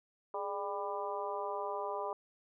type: harmonic tone with a mistuned harmonic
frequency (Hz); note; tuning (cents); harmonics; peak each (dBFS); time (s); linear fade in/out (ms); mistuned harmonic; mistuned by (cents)
198.6; G3; +23; 2 / 3 / 4 / 5 / 6; -41 / -41 / -42 / -40 / -45; 0.34-2.13; 2; 2; +77
effects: none